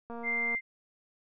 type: click train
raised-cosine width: 1 ms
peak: -29 dBFS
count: 106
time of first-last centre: 0.1-0.549 s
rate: 234 Hz
type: tone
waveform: sine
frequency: 2093 Hz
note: C7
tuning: in tune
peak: -28 dBFS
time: 0.23-0.61 s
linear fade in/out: 50 ms
effects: none